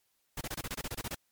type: noise bursts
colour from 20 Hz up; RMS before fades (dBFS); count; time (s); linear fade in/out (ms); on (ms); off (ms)
pink; -37; 12; 0.37-1.148; 5; 41; 26
effects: white hiss -75 dBFS RMS until 1.31 s + MP3 96 kbps